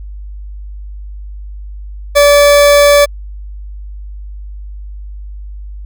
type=tone; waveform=40% pulse; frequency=577 Hz; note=D5; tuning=31 cents flat; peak=-3 dBFS; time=2.15-3.06 s; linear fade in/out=20 ms; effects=added 50 Hz sine -24 dBFS peak until 5.85 s